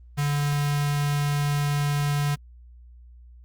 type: tone with notch filter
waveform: square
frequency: 144.8 Hz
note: D3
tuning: 24 cents flat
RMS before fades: -24 dBFS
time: 0.17-2.36 s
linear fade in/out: 20 ms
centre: 360 Hz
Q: 0.64
effects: added 60 Hz sine -45 dBFS peak until 3.44 s + Opus 24 kbps